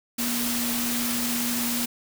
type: tone in noise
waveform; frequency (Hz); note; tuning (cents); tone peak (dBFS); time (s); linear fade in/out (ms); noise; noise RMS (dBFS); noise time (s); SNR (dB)
sine; 239.2; A#3; +45; -28; 0.18-1.86; 10; white; -28; 0.18-1.86; -3
effects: none